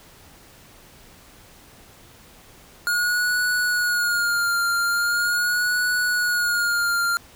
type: tone with vibrato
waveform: square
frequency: 1432 Hz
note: F6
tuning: 43 cents sharp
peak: -20 dBFS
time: 2.87-7.17 s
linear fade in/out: 0 ms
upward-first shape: sine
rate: 0.41 Hz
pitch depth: 47 cents each way
effects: pink hiss -49 dBFS RMS until 7.35 s